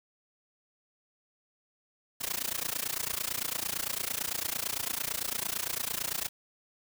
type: noise with amplitude modulation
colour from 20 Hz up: white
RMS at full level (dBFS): -30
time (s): 2.2-6.29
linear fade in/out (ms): 20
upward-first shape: sine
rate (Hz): 28.9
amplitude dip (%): 95
effects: none